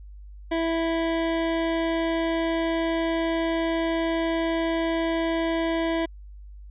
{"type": "tone", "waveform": "25% pulse", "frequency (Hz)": 329.6, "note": "E4", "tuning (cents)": 0, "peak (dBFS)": -19, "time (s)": [0.51, 6.06], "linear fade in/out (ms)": 10, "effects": ["added 50 Hz sine -40 dBFS peak until 6.7 s", "resampled to 8000 Hz"]}